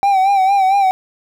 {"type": "tone with vibrato", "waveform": "triangle", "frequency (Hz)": 778, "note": "G5", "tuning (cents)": -13, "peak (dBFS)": -8, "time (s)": [0.03, 0.91], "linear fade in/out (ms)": 0, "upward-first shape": "sine", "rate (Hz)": 4.4, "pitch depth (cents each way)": 63, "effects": ["8-bit"]}